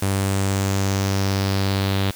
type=tone with low-pass filter sweep; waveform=sawtooth; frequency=97.5 Hz; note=G2; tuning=9 cents flat; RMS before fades=-21 dBFS; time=0.02-2.11 s; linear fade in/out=5 ms; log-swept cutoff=10000 to 3700 Hz; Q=3.1; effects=white hiss -40 dBFS RMS until 2.15 s